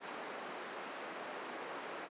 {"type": "band-pass noise", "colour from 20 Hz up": "pink", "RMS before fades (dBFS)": -45, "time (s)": [0, 2.09], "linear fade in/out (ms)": 50, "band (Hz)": [350, 2000], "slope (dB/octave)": 12, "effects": ["high-pass 200 Hz 12 dB/octave", "resampled to 8000 Hz"]}